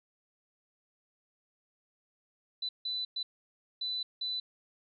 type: tone bursts at uneven times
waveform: sine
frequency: 3993 Hz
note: B7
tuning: 18 cents sharp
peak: -32 dBFS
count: 5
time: 2.62-2.69 / 2.85-3.05 / 3.16-3.23 / 3.81-4.03 / 4.21-4.4 s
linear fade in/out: 5 ms
effects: none